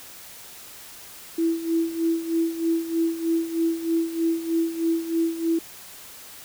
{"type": "tone with tremolo", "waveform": "sine", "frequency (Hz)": 330.4, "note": "E4", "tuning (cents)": 4, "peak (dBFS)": -18, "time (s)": [1.38, 5.59], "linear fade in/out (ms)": 5, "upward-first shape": "sine", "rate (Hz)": 3.2, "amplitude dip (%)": 75, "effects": ["white hiss -43 dBFS RMS until 6.44 s"]}